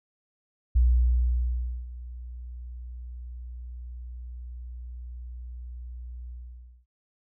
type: tone with ADSR envelope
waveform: sine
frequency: 60.8 Hz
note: B1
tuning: 26 cents flat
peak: -16 dBFS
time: 0.75-6.86 s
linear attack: 12 ms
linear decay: 1100 ms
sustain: -20 dB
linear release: 560 ms
effects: none